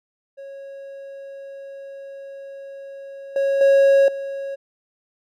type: tone with level steps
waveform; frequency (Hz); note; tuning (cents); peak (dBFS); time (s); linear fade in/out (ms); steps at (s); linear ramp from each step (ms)
triangle; 550; C#5; -14; -32 / -15 / -9 / -24; 0.37-4.56; 20; 3.36 / 3.61 / 4.08; 2
effects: none